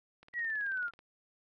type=click train; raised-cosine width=0.3 ms; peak=-39 dBFS; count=15; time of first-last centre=0.23-0.991 s; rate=18.4 Hz
type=linear sweep; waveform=sine; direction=down; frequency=1951 to 1372 Hz; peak=-32 dBFS; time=0.33-0.91 s; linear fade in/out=50 ms
effects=none